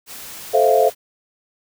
white noise, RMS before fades -35 dBFS, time 0.06-0.95 s, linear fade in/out 50 ms
sine chord, F major seventh, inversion first, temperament just, 436.5 / 523.8 / 654.8 / 698.5 Hz, A4 / C5 / E5 / F5, -14 / +2 / -12 / 0 cents, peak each -17 dBFS, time 0.53-0.9 s, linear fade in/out 20 ms
effects none

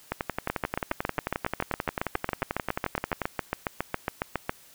two click trains, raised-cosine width 0.5 ms, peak -12 / -11 dBFS, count 36 / 30, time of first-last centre 0.12-3.217 / 0.5-4.494 s, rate 11.3 / 7.26 Hz, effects white hiss -54 dBFS RMS until 4.74 s

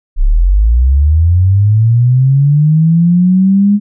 sine linear sweep, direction up, 30.44 to 207.7 Hz, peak -5 dBFS, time 0.16-3.8 s, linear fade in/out 50 ms, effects none

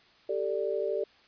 sine chord, G suspended second, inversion none, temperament equal with one note detuned, 392 / 444.6 / 587.3 Hz, G4 / A4 / D5, 0 / +18 / 0 cents, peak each -32 dBFS, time 0.29-1.04 s, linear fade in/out 5 ms, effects white hiss -60 dBFS RMS until 1.27 s + resampled to 11025 Hz

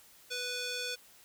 square tone with band-pass filter, 493.9 Hz, B4, in tune, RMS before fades -37 dBFS, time 0.3-0.96 s, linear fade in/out 20 ms, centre 4300 Hz, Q 1.1, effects white hiss -59 dBFS RMS until 1.24 s

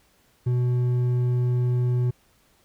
sine tone with hard clipping, 123.47 Hz, B2, in tune, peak -21 dBFS, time 0.46-2.11 s, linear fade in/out 10 ms, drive 5 dB, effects pink hiss -62 dBFS RMS until 2.64 s

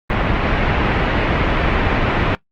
pink low-pass noise, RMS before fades -17 dBFS, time 0.1-2.35 s, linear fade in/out 0 ms, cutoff 2700 Hz, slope 24 dB/octave, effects noise-tail reverb RT60 0.1 s tail -19 dB re dry + Opus 24 kbps

